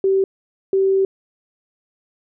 sine tone pair in turn, 386.1 / 386.1 Hz, G4 / G4, -26 / -26 cents, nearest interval unison, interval 0 cents, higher neither, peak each -13 dBFS, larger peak neither, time 0.04-0.24 / 0.73-1.05 s, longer second, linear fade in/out 2 ms, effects none

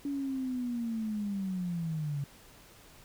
sine linear sweep, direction down, 285.5 to 138.59 Hz, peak -31 dBFS, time 0.05-2.24 s, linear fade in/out 2 ms, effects pink hiss -56 dBFS RMS until 3.04 s

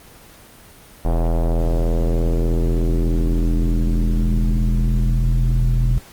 square tone with low-pass filter sweep, 41.65 Hz, E1, 19 cents sharp, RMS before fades -17 dBFS, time 1.05-5.98 s, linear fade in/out 0 ms, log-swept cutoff 740 to 120 Hz, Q 2.3, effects pink hiss -44 dBFS RMS until 6.12 s + Opus 24 kbps

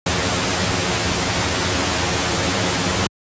pink noise with comb filter, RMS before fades -19 dBFS, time 0.06-3.07 s, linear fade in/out 5 ms, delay 11 ms, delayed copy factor +0.85, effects high-pass 80 Hz 12 dB/octave + resampled to 16000 Hz

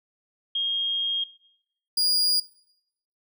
sine / 40% pulse tone pair in turn, 3243 / 4859 Hz, G#7 / D#8, -42 / -42 cents, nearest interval perfect fifth, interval 700 cents, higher second, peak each -23 / -19 dBFS, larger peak second, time 0.55-1.24 / 1.97-2.4 s, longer first, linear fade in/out 5 ms, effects noise-tail reverb RT60 0.8 s tail -22 dB re dry

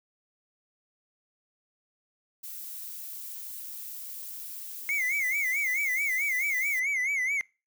violet noise, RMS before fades -40 dBFS, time 2.43-6.8 s, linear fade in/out 10 ms
triangle tone with vibrato, 2137 Hz, C7, 36 cents sharp, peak -24 dBFS, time 4.89-7.41 s, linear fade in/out 0 ms, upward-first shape sine, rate 4.6 Hz, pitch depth 130 cents each way
effects noise-tail reverb RT60 0.3 s tail -24 dB re dry

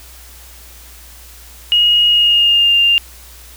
sine tone with pitch glide, 2879 to 2797 Hz, F#7 to F7, -48 to +2 cents, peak -8 dBFS, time 1.72-2.98 s, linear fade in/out 0 ms, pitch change -50 cents, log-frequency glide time 2.09-2.76 s, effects added 60 Hz sine -39 dBFS peak until 3.56 s + white hiss -40 dBFS RMS until 3.56 s

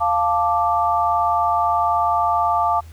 sine chord, D minor, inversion first, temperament equal, 698.5 / 880 / 1174.7 Hz, F5 / A5 / D6, 0 / 0 / 0 cents, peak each -20 dBFS, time 0-2.81 s, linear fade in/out 20 ms, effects added 81 Hz sine -37 dBFS peak until 2.92 s + pink hiss -51 dBFS RMS until 2.92 s

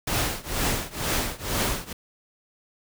pink noise with tremolo, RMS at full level -23 dBFS, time 0.07-1.93 s, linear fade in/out 5 ms, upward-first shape triangle, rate 2.1 Hz, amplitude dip 95%, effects none

